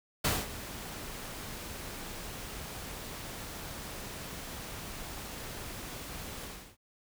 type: noise with ADSR envelope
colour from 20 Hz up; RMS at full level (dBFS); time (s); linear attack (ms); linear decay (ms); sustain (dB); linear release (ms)
pink; -27; 0.24-6.77; 10; 210; -15; 330
effects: none